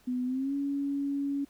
sine tone with pitch glide, 250.1 to 280.7 Hz, B3 to C#4, +22 to +22 cents, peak -28 dBFS, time 0.07-1.45 s, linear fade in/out 10 ms, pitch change +200 cents, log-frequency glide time 0.25-0.54 s, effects pink hiss -63 dBFS RMS until 1.49 s

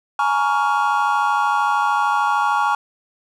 triangle chord, Bb minor seventh, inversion third, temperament just, 839.1 / 932.3 / 1118.8 / 1398.5 Hz, Ab5 / Bb5 / Db6 / F6, +18 / 0 / +16 / +2 cents, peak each -18 / -21 / -19 / -21 dBFS, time 0.19-2.75 s, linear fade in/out 2 ms, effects none

